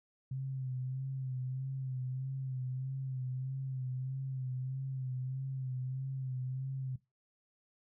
sine tone with vibrato, 130.81 Hz, C3, in tune, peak -35 dBFS, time 0.31-6.96 s, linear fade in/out 5 ms, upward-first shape sine, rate 1.6 Hz, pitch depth 44 cents each way, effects noise-tail reverb RT60 0.2 s tail -18 dB re dry

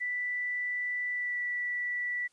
sine tone with pitch glide, 1975.5 to 1959.6 Hz, B6 to B6, 0 to -14 cents, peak -30 dBFS, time 0-2.28 s, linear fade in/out 20 ms, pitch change -14 cents, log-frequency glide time 1.12-1.38 s, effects white hiss -69 dBFS RMS until 2.32 s + resampled to 22050 Hz

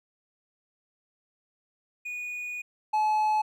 triangle tone pair in turn, 2461 / 857.1 Hz, D#7 / A5, -20 / -46 cents, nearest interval octave + tritone, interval 1826 cents, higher first, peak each -31 / -20 dBFS, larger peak second, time 2.05-2.62 / 2.93-3.42 s, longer first, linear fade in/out 10 ms, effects none

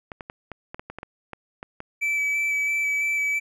clicks, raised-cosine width 0.5 ms, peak -20 dBFS, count 12, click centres 0.118 / 0.208 / 0.299 / 0.517 / 0.745 / 0.795 / 0.9 / 0.986 / 1.031 / 1.333 / 1.629 / 1.804 s
triangle tone with vibrato, 2306 Hz, D7, 32 cents flat, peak -20 dBFS, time 2.01-3.4 s, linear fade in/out 20 ms, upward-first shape square, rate 3 Hz, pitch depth 11 cents each way
effects none

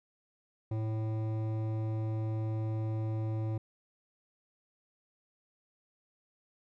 sine tone with hard clipping, 109.9 Hz, A2, 2 cents flat, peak -33 dBFS, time 0.71-3.58 s, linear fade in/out 5 ms, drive 13 dB, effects none

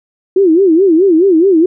sine tone with vibrato, 354 Hz, F4, 23 cents sharp, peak -5 dBFS, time 0.36-1.66 s, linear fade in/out 5 ms, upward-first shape sine, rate 4.7 Hz, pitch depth 210 cents each way, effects none

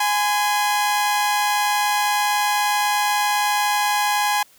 sawtooth tone pair together, 829.9 / 1022 Hz, G#5 / C6, -1 / -41 cents, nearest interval major third, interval 360 cents, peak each -15 / -20 dBFS, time 0-4.43 s, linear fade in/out 5 ms, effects white hiss -53 dBFS RMS until 4.58 s

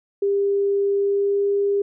sine tone with pitch glide, 399.6 to 401.9 Hz, G4 to G4, +33 to +43 cents, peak -17 dBFS, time 0.22-1.82 s, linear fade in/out 5 ms, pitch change +10 cents, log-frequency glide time 0.97-1.47 s, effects none

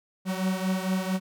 45% pulse beating tone pair, 186.1 / 190.5 Hz, F#3 / G3, +10 / -49 cents, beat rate 4.4 Hz, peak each -27 / -30 dBFS, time 0.25-1.2 s, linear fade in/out 50 ms, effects none

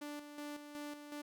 sawtooth tone with tremolo, 293.6 Hz, D4, in tune, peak -39 dBFS, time 0.01-1.22 s, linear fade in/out 10 ms, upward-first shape square, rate 2.7 Hz, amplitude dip 55%, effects none

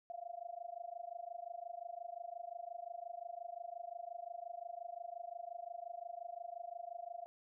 sine tone with amplitude modulation, 693 Hz, F5, 14 cents flat, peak -40 dBFS, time 0.1-7.26 s, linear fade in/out 0 ms, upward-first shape sine, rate 25.7 Hz, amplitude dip 95%, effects none

